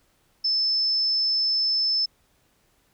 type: tone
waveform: sine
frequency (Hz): 5260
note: E8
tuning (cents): -5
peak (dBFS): -20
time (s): 0.44-2.06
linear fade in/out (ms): 10
effects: pink hiss -65 dBFS RMS until 2.93 s